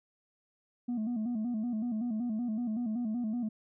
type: tone with vibrato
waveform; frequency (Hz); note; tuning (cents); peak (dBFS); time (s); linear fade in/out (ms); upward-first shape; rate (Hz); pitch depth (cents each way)
sine; 229.1; A#3; -30; -28; 0.88-3.49; 10; square; 5.3; 100
effects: tanh soft clip ceiling -29 dBFS